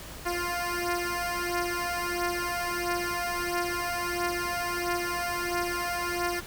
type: beating tone pair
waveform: 10% pulse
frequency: 349.2 / 350.7 Hz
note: F4 / F4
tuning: 0 / +7 cents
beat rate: 1.5 Hz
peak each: -23 dBFS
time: 0.25-6.41 s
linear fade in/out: 20 ms
effects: added 55 Hz sine -49 dBFS peak until 6.46 s + pink hiss -43 dBFS RMS until 6.46 s